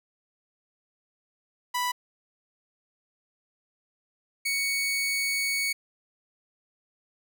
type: tone pair in turn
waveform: sawtooth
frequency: 987.8 / 2228 Hz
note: B5 / C#7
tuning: 0 / +8 cents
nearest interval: octave + major second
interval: 1408 cents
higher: second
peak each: -22 dBFS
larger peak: neither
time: 1.74-1.92 / 4.45-5.73 s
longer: second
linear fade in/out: 10 ms
effects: none